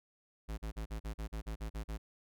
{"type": "tone bursts", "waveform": "square", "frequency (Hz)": 54.4, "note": "A1", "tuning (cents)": -19, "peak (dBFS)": -38, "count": 11, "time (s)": [0.48, 1.98], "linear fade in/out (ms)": 20, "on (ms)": 100, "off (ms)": 40, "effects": []}